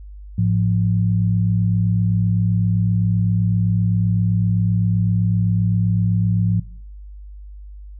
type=tone pair together; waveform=sine; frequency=106.84 / 174.61 Hz; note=G#2 / F3; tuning=+50 / 0 cents; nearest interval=major sixth; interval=850 cents; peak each=-16 / -19 dBFS; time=0.38-6.6 s; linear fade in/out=5 ms; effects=noise-tail reverb RT60 0.6 s tail -21 dB re dry + added 50 Hz sine -34 dBFS peak until 7.99 s